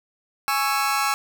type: chord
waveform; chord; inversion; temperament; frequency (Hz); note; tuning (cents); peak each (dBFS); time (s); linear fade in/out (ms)
sawtooth; C# minor; second; just; 831.5 / 1108.7 / 1330.5; G#5 / C#6 / E6; +2 / 0 / +16; -21; 0.48-1.14; 0
effects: 8-bit